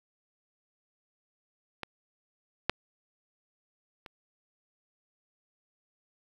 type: clicks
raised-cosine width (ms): 0.3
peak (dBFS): -19 / -8 / -28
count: 3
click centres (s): 1.833 / 2.696 / 4.062
effects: 8-bit